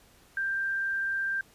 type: tone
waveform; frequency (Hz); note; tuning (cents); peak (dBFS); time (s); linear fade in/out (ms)
sine; 1581; G6; +14; -27; 0.37-1.41; 2
effects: pink hiss -59 dBFS RMS until 1.54 s + resampled to 32000 Hz